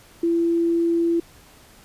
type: tone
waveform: sine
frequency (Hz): 337.1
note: E4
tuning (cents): +39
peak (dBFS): -17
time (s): 0.23-1.2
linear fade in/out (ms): 5
effects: pink hiss -50 dBFS RMS until 1.84 s + resampled to 32000 Hz